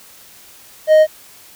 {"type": "tone", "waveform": "triangle", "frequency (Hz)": 622.3, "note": "D#5", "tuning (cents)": 0, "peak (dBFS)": -4, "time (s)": [0.87, 1.07], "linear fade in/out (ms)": 50, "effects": ["white hiss -43 dBFS RMS until 1.55 s"]}